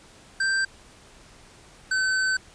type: tone pair in turn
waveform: square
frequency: 1568 / 1528.7 Hz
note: G6 / G6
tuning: 0 / -44 cents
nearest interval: unison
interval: 44 cents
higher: first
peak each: -22 dBFS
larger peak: neither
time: 0.4-0.65 / 1.91-2.37 s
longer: second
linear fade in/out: 5 ms
effects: pink hiss -51 dBFS RMS until 2.54 s + resampled to 22050 Hz